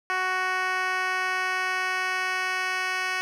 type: tone with band-pass filter sweep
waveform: 10% pulse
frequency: 371.1 Hz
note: F#4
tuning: 5 cents sharp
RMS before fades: -27 dBFS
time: 0.1-3.21 s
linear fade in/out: 0 ms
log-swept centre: 1500 to 2500 Hz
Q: 0.89
effects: none